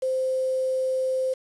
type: tone with quantisation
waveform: sine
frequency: 520 Hz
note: C5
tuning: 11 cents flat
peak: -22 dBFS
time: 0.02-1.34 s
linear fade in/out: 10 ms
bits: 7
effects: resampled to 24000 Hz